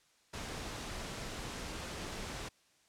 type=noise; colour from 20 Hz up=pink; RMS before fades=-42 dBFS; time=0.33-2.49 s; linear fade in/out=10 ms; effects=white hiss -69 dBFS RMS until 2.88 s + low-pass 8000 Hz 12 dB/octave